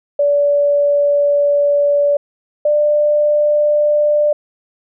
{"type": "tone pair in turn", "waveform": "sine", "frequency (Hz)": [576, 594.2], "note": ["D5", "D5"], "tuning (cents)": [-34, 20], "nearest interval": "minor second", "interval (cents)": 54, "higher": "second", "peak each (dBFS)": -10, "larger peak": "neither", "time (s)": [[0.19, 2.17], [2.65, 4.33]], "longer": "first", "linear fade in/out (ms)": 5, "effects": []}